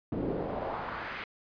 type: noise with band-pass filter sweep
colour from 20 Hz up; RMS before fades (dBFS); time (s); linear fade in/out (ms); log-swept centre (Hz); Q
brown; -35; 0.12-1.24; 2; 300 to 2200; 1.7
effects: resampled to 11025 Hz